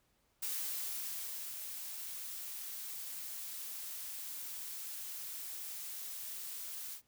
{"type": "noise with ADSR envelope", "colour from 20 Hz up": "blue", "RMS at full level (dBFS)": -38, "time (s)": [0.42, 7.02], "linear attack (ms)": 9, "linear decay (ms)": 1100, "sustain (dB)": -6, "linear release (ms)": 93, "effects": ["pink hiss -75 dBFS RMS until 7.07 s"]}